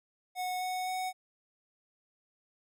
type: tone with pitch steps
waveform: square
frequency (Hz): 733 / 738.1 / 743.2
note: F#5 / F#5 / F#5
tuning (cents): -16 / -4 / +7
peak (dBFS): -33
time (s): 0.35-1.13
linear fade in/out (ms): 50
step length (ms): 260
effects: none